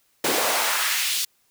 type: noise with high-pass filter sweep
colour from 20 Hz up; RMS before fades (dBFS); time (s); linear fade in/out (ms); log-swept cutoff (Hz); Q
pink; -23; 0.24-1.25; 5; 320 to 4200; 1.2
effects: white hiss -65 dBFS RMS until 1.5 s